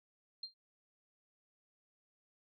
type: tone with exponential decay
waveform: sine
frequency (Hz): 4186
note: C8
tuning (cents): 0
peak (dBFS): -37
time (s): 0.43-0.54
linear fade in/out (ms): 5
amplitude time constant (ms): 23
effects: none